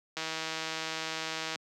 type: click train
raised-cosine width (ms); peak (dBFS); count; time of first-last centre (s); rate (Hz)
0.2; -17; 223; 0.17-1.557; 160
effects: high-pass 200 Hz 12 dB/octave